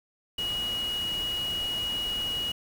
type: tone in noise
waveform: sine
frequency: 2900 Hz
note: F#7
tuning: 35 cents flat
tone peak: -28 dBFS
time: 0.38-2.52 s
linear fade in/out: 5 ms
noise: pink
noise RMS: -40 dBFS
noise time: 0.38-2.52 s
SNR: +9 dB
effects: none